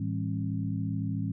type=harmonic tone with a mistuned harmonic; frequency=53.9 Hz; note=A1; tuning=35 cents flat; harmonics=2 / 3 / 4 / 5; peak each=-32 / -34 / -35 / -36 dBFS; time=0-1.32 s; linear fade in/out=5 ms; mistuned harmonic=4; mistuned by=-130 cents; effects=none